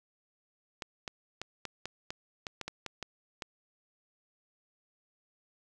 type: clicks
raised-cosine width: 0.2 ms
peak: -20 dBFS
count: 12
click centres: 0.822 / 1.078 / 1.416 / 1.653 / 1.856 / 2.105 / 2.468 / 2.613 / 2.68 / 2.863 / 3.027 / 3.422 s
effects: none